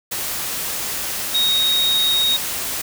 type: tone in noise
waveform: sine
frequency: 3755 Hz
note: A#7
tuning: 12 cents sharp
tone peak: -15 dBFS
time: 1.34-2.37 s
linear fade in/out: 10 ms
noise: white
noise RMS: -25 dBFS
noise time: 0.11-2.82 s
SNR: +7 dB
effects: none

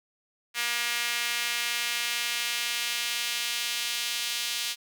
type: tone with high-pass filter sweep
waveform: sawtooth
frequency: 237.9 Hz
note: A#3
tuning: 35 cents sharp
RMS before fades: -30 dBFS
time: 0.54-4.76 s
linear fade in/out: 50 ms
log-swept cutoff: 2100 to 3300 Hz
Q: 1.4
effects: none

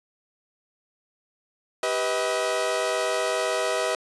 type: chord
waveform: sawtooth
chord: G augmented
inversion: none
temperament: equal with one note detuned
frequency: 392 / 493.9 / 636.1 Hz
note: G4 / B4 / D#5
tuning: 0 / 0 / +38 cents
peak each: -27 / -24 / -22 dBFS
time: 1.83-3.95 s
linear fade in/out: 2 ms
effects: resampled to 24000 Hz

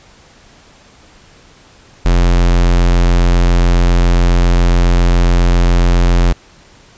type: tone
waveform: square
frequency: 43.65 Hz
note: F1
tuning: in tune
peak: -8 dBFS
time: 2.05-6.33 s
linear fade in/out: 10 ms
effects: pink hiss -44 dBFS RMS until 6.97 s + resampled to 16000 Hz

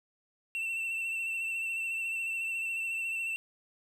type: tone with vibrato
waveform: triangle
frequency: 2690 Hz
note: E7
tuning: 34 cents sharp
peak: -30 dBFS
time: 0.55-3.36 s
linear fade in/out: 0 ms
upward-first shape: sine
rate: 14 Hz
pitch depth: 30 cents each way
effects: none

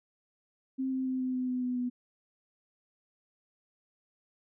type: tone with pitch steps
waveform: sine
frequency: 263.6 / 261.2 / 258.8 / 256.4 / 254 / 251.7 / 249.4 / 247.1 Hz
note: C4 / C4 / C4 / C4 / B3 / B3 / B3 / B3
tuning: +13 / -3 / -19 / -35 / +49 / +33 / +17 / +1 cents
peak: -29 dBFS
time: 0.78-1.9 s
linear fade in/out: 20 ms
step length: 140 ms
effects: none

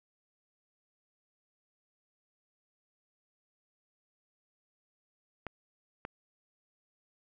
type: clicks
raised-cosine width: 0.5 ms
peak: -23 dBFS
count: 2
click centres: 5.467 / 6.051 s
effects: none

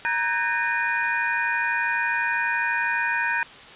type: tone cluster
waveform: sine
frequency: 939 / 1515 / 1627 / 1829 / 2453 Hz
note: A#5 / F#6 / G#6 / A#6 / D#7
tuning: +12 / +40 / -36 / -33 / -25 cents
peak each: -28 dBFS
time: 0.05-3.43 s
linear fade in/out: 0 ms
effects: white hiss -43 dBFS RMS until 3.75 s + resampled to 8000 Hz

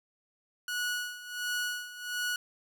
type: tone with tremolo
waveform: sawtooth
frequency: 1464 Hz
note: F#6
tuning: 19 cents flat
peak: -26 dBFS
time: 0.68-2.36 s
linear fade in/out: 2 ms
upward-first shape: sine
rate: 1.4 Hz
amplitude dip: 80%
effects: none

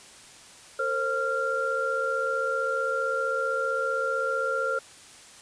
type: tone cluster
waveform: sine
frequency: 457.5 / 533 / 1385 Hz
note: A#4 / C5 / F6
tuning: -32 / +32 / -15 cents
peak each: -32 / -29 / -27 dBFS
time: 0.79-4.79 s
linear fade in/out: 5 ms
effects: white hiss -49 dBFS RMS until 5.41 s + resampled to 22050 Hz

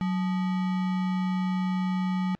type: tone with sample-and-hold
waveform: sine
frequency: 185 Hz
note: F#3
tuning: in tune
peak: -24 dBFS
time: 0.01-2.35 s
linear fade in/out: 0 ms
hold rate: 1050 Hz
effects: pink hiss -68 dBFS RMS until 2.39 s + low-pass 3000 Hz 12 dB/octave

